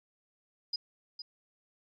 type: tone with echo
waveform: sine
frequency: 4959 Hz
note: D#8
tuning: 7 cents flat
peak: -30 dBFS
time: 0.73-0.76 s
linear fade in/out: 5 ms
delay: 460 ms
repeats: 1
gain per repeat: -9 dB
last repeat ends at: 1.22 s
effects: MP3 64 kbps